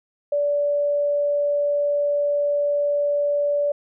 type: tone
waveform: sine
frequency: 579 Hz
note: D5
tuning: 25 cents flat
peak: -18 dBFS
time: 0.32-3.72 s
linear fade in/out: 5 ms
effects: none